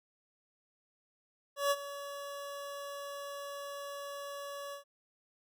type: tone with ADSR envelope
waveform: 25% pulse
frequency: 566 Hz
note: C#5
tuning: 36 cents sharp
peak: -22 dBFS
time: 1.56-4.84 s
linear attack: 150 ms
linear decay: 43 ms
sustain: -15 dB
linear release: 110 ms
effects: none